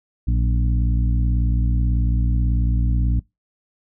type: harmonic tone with a mistuned harmonic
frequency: 58.27 Hz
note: A#1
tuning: in tune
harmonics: 1 / 2 / 3 / 4 / 5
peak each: -17 / -23 / -30 / -32 / -34 dBFS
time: 0.27-3.2 s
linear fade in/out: 10 ms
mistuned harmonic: 3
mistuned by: +69 cents
effects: noise-tail reverb RT60 0.2 s tail -23 dB re dry